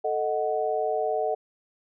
sine chord, D# diminished, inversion second, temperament equal, 440 / 622.3 / 740 Hz, A4 / D#5 / F#5, 0 / 0 / 0 cents, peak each -28 dBFS, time 0.04-1.35 s, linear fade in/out 10 ms, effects none

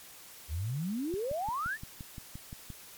sine exponential sweep, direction up, 69.3 to 1874 Hz, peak -31 dBFS, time 0.48-1.78 s, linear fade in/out 50 ms
click train, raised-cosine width 5 ms, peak -30 dBFS, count 10, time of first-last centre 1.14-2.702 s, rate 5.76 Hz
effects white hiss -51 dBFS RMS until 2.97 s + MP3 96 kbps

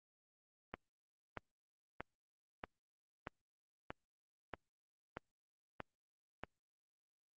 click train, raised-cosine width 0.5 ms, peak -27 dBFS, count 10, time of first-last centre 0.74-6.436 s, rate 1.58 Hz, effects Opus 24 kbps

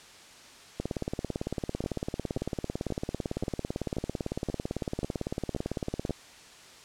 two click trains, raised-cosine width 2 ms, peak -17 / -19 dBFS, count 96 / 9, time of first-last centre 0.8-6.107 / 1.84-6.095 s, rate 17.9 / 1.88 Hz, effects white hiss -51 dBFS RMS until 6.84 s + low-pass 7000 Hz 12 dB/octave

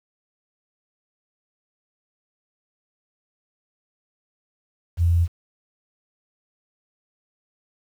sine tone, 85.3 Hz, F2, 40 cents flat, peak -15 dBFS, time 4.97-5.28 s, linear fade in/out 50 ms, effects 8-bit

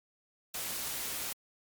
white noise, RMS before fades -37 dBFS, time 0.54-1.33 s, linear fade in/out 5 ms, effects MP3 96 kbps

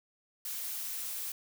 blue noise, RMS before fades -38 dBFS, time 0.45-1.32 s, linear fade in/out 2 ms, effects none

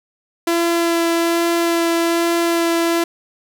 sawtooth tone with vibrato, 337.3 Hz, E4, 40 cents sharp, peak -11 dBFS, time 0.47-3.04 s, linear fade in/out 5 ms, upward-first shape sine, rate 1.2 Hz, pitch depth 10 cents each way, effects 8-bit

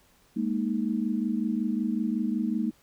sine chord, Ab suspended second, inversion none, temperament equal, 207.7 / 233.1 / 311.1 Hz, Ab3 / Bb3 / Eb4, 0 / 0 / 0 cents, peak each -29 / -28 / -32 dBFS, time 0.36-2.71 s, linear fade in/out 10 ms, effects pink hiss -62 dBFS RMS until 2.82 s

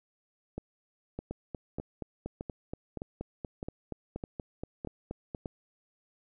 two click trains, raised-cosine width 2 ms, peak -23 / -23 dBFS, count 9 / 18, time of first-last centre 0.58-5.458 / 1.31-5.348 s, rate 1.64 / 4.21 Hz, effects none

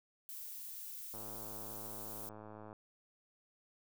violet noise, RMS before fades -47 dBFS, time 0.29-2.29 s, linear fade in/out 0 ms
click train, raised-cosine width 1 ms, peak -37 dBFS, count 171, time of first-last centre 1.14-2.729 s, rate 107 Hz
effects none

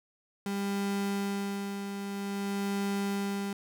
35% pulse tone with tremolo, 199.3 Hz, G3, 29 cents sharp, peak -27 dBFS, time 0.46-3.53 s, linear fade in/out 2 ms, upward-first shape sine, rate 0.51 Hz, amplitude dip 50%, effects none

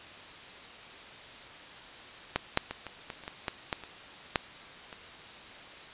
clicks, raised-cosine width 0.3 ms, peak -10 / -7 / -19 / -23 / -21 / -29 / -21 / -14 / -13 / -26 / -8 / -27 dBFS, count 12, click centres 2.36 / 2.574 / 2.71 / 2.867 / 3.102 / 3.237 / 3.279 / 3.482 / 3.728 / 3.837 / 4.358 / 4.928 s, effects white hiss -47 dBFS RMS until 5.93 s + resampled to 8000 Hz

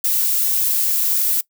violet noise, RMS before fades -18 dBFS, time 0.04-1.41 s, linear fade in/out 5 ms, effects noise-tail reverb RT60 0.1 s tail -21 dB re dry

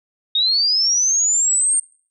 sine linear sweep, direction up, 3675 to 8750 Hz, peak -14 dBFS, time 0.35-1.8 s, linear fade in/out 5 ms, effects noise-tail reverb RT60 0.5 s tail -25 dB re dry

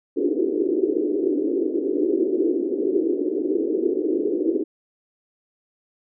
pink band-pass noise, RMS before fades -22 dBFS, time 0.16-4.64 s, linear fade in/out 20 ms, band 310 to 410 Hz, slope 48 dB/octave, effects none

